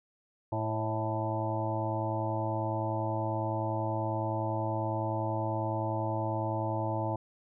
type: harmonic tone with a mistuned harmonic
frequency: 110 Hz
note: A2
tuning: in tune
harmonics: 1 / 2 / 3 / 5 / 6 / 7 / 8 / 9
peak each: -33 / -44 / -37 / -39 / -37 / -42 / -36 / -44 dBFS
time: 0.52-7.16 s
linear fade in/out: 5 ms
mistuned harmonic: 6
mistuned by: -30 cents
effects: none